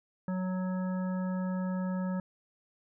harmonic tone, 185 Hz, F#3, in tune, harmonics 1 / 3 / 5 / 7 / 9, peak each -30 / -41 / -45 / -48 / -50 dBFS, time 0.28-2.2 s, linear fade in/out 2 ms, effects none

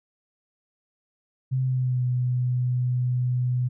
sine tone with pitch glide, 130.2 to 124.82 Hz, C3 to B2, -8 to +19 cents, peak -21 dBFS, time 1.51-3.69 s, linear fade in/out 20 ms, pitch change -73 cents, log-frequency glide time 1.62-2.04 s, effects none

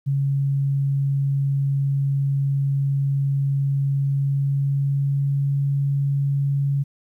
sine tone with pitch glide, 138.59 to 139.8 Hz, C#3 to C#3, 0 to +15 cents, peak -18 dBFS, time 0.06-6.84 s, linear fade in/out 20 ms, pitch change +15 cents, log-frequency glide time 3.97-5.55 s, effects 10-bit

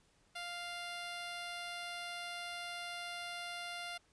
10% pulse tone, 698.5 Hz, F5, in tune, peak -33 dBFS, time 0.35-3.98 s, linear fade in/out 10 ms, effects pink hiss -71 dBFS RMS until 4.12 s + resampled to 22050 Hz

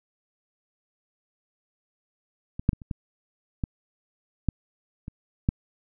clicks, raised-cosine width 5 ms, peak -20 / -6 / -19 / -29 / -17 / -14 / -10 / -23 / -8 dBFS, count 9, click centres 2.595 / 2.691 / 2.732 / 2.818 / 2.912 / 3.638 / 4.487 / 5.081 / 5.489 s, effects none

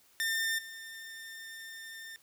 sawtooth tone with level steps, 1803 Hz, A6, 42 cents sharp, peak -26 / -40 dBFS, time 0.2-2.16 s, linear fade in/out 0 ms, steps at 0.58 s, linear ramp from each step 10 ms, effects white hiss -64 dBFS RMS until 2.22 s

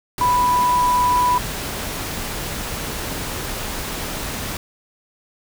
sine tone in noise, 987.8 Hz, B5, in tune, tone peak -14 dBFS, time 0.21-1.38 s, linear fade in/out 2 ms, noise pink, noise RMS -27 dBFS, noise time 0.18-4.57 s, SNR +10 dB, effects none

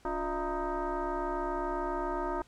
sine tone with frequency modulation, 286.3 Hz, D4, 44 cents flat, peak -30 dBFS, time 0.05-2.42 s, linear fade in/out 2 ms, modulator 320 Hz, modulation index 3.1, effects pink hiss -62 dBFS RMS until 2.47 s + low-pass 9000 Hz 12 dB/octave

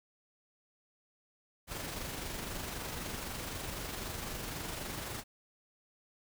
pink noise with amplitude modulation, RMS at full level -39 dBFS, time 1.67-5.24 s, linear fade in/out 50 ms, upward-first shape sine, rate 23.9 Hz, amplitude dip 35%, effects none

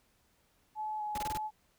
sine tone with vibrato, 851 Hz, G#5, 42 cents sharp, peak -34 dBFS, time 0.75-1.51 s, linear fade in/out 50 ms, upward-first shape square, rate 2 Hz, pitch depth 15 cents each way
pink noise bursts, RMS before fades -40 dBFS, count 5, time 1.15-1.375 s, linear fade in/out 2 ms, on 29 ms, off 20 ms
effects pink hiss -71 dBFS RMS until 1.78 s

